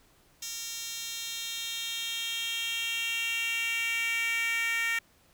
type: tone with high-pass filter sweep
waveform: 10% pulse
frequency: 460 Hz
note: A#4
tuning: 23 cents flat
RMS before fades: -32 dBFS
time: 0.42-4.99 s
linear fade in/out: 5 ms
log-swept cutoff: 4800 to 2000 Hz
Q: 3.7
effects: pink hiss -63 dBFS RMS until 5.33 s